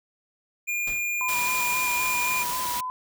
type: tone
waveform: square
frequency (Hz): 2416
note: D7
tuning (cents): +48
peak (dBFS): -26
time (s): 0.67-2.44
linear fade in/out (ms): 20
type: noise with exponential decay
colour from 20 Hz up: pink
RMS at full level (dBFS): -36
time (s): 0.87-1.15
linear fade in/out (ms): 5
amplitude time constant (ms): 59
type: tone with vibrato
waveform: sine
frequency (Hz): 994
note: B5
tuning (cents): +11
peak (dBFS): -28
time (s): 1.21-2.9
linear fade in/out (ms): 0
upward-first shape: square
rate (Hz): 3.8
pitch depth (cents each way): 30
type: noise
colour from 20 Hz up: white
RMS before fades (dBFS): -31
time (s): 1.28-2.81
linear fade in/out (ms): 10
effects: none